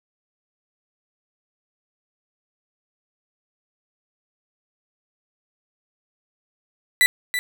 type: tone with echo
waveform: 35% pulse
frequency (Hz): 1980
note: B6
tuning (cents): +4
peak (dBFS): -11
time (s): 7.01-7.06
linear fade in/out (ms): 0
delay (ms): 330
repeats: 1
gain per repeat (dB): -9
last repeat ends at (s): 7.39
effects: none